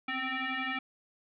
sine tone with frequency modulation, 254.8 Hz, C4, 46 cents flat, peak -31 dBFS, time 0.08-0.79 s, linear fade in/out 5 ms, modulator 521 Hz, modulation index 4.9, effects none

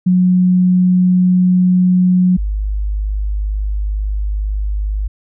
sine tone pair in turn, 182 / 51.07 Hz, F#3 / G#1, -28 / -28 cents, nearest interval octave + minor seventh, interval 2200 cents, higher first, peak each -8 / -15 dBFS, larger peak first, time 0.06-2.37 / 2.37-5.08 s, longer second, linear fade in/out 10 ms, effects none

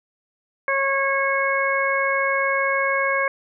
harmonic tone, 547 Hz, C#5, 23 cents flat, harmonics 1 / 2 / 3 / 4, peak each -24 / -24 / -24 / -24 dBFS, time 0.68-3.28 s, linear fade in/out 2 ms, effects none

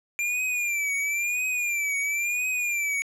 square tone with vibrato, 2377 Hz, D7, 20 cents sharp, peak -25 dBFS, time 0.19-3.02 s, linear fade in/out 0 ms, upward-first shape triangle, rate 0.98 Hz, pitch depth 110 cents each way, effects low-pass 12000 Hz 12 dB/octave

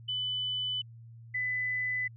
sine tone pair in turn, 3000 / 2002 Hz, F#7 / B6, +23 / +23 cents, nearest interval perfect fifth, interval 700 cents, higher first, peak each -30 / -29 dBFS, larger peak second, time 0.08-0.82 / 1.34-2.08 s, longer neither, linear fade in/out 10 ms, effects added 115 Hz sine -47 dBFS peak until 2.16 s

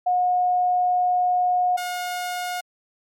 sine / sawtooth tone pair in turn, 723 / 718.4 Hz, F#5 / F5, -40 / +49 cents, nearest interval unison, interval 11 cents, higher first, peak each -17 / -22 dBFS, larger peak first, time 0.06-1.77 / 1.77-2.61 s, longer first, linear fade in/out 10 ms, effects MP3 64 kbps

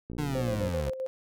click train, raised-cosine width 3 ms, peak -26 dBFS, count 36, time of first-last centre 0.1-0.687 s, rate 59.6 Hz
25% pulse linear sweep, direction down, 152.9 to 64.6 Hz, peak -26 dBFS, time 0.18-0.9 s, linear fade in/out 5 ms
sine tone with tremolo, 523.3 Hz, C5, in tune, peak -29 dBFS, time 0.35-1.07 s, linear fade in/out 0 ms, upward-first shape square, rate 7.7 Hz, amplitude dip 55%
effects none

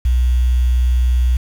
sine tone with quantisation, 61.74 Hz, B1, in tune, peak -11 dBFS, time 0.05-1.37 s, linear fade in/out 5 ms, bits 6, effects none

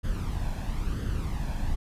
brown noise with flanger, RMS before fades -29 dBFS, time 0.03-1.76 s, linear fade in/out 20 ms, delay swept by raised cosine 0.62 to 1.22 ms, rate 1 Hz, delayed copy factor +0.55, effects resampled to 32000 Hz

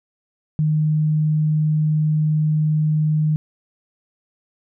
sine tone, 153.8 Hz, D#3, 20 cents flat, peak -15 dBFS, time 0.59-3.36 s, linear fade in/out 0 ms, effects none

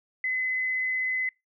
sine tone, 2029 Hz, B6, 46 cents sharp, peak -25 dBFS, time 0.24-1.29 s, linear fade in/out 2 ms, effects noise-tail reverb RT60 0.2 s tail -24 dB re dry

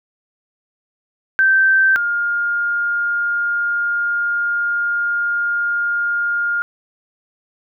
sine tone pair in turn, 1555 / 1413 Hz, G6 / F6, -14 / +20 cents, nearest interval major second, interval 166 cents, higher first, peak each -10 / -16 dBFS, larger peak first, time 1.39-1.96 / 1.96-6.62 s, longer second, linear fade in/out 0 ms, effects none

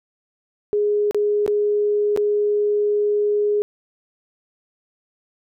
sine tone with dropouts, 415.3 Hz, G#4, in tune, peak -16 dBFS, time 0.73-3.62 s, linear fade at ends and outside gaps 0 ms, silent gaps 1.11-1.146 / 1.463-1.478 / 2.163-2.174 s, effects none

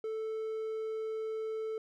triangle tone, 440 Hz, A4, in tune, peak -32 dBFS, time 0.04-1.78 s, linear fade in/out 2 ms, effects none

